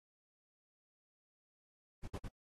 brown noise bursts, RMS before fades -42 dBFS, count 3, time 2.03-2.285 s, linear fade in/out 10 ms, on 49 ms, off 54 ms, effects AAC 32 kbps

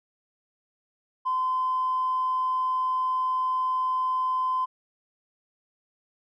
triangle tone with tanh clipping, 1027 Hz, C6, 33 cents flat, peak -23 dBFS, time 1.25-4.66 s, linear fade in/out 20 ms, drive 4 dB, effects none

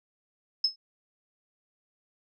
sine tone with exponential decay, 5190 Hz, E8, 28 cents flat, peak -18 dBFS, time 0.64-0.76 s, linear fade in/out 5 ms, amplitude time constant 25 ms, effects none

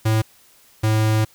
square tone pair in turn, 110 / 108.99 Hz, A2 / A2, 0 / -16 cents, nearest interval unison, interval 16 cents, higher first, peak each -16 dBFS, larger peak neither, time 0.05-0.22 / 0.83-1.25 s, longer second, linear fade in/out 10 ms, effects white hiss -53 dBFS RMS until 1.34 s

